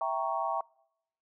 sine chord, E diminished seventh, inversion none, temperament equal, 659.3 / 784 / 932.3 / 1108.7 Hz, E5 / G5 / Bb5 / Db6, 0 / 0 / 0 / 0 cents, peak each -34 dBFS, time 0.01-0.61 s, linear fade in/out 2 ms, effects noise-tail reverb RT60 0.8 s tail -26 dB re dry

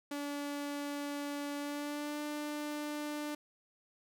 sawtooth tone with pitch glide, 287.6 to 297.1 Hz, D4 to D4, -36 to +20 cents, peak -33 dBFS, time 0.11-3.35 s, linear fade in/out 5 ms, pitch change +56 cents, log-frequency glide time 1.57-2.21 s, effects none

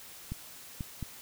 clicks, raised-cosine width 5 ms, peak -23 dBFS, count 3, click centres 0.32 / 0.808 / 1.027 s, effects white hiss -49 dBFS RMS until 1.21 s

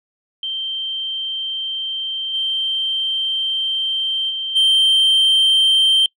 sine tone with level steps, 3136 Hz, G7, in tune, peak -21 / -17 / -21 / -8 dBFS, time 0.43-6.06 s, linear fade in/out 2 ms, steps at 2.33 / 4.29 / 4.55 s, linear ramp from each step 20 ms, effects noise-tail reverb RT60 0.1 s tail -25 dB re dry + tanh soft clip ceiling -10 dBFS

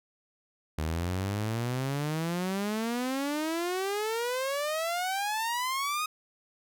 sawtooth exponential sweep, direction up, 75.8 to 1261 Hz, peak -25 dBFS, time 0.78-6.06 s, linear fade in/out 5 ms, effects none

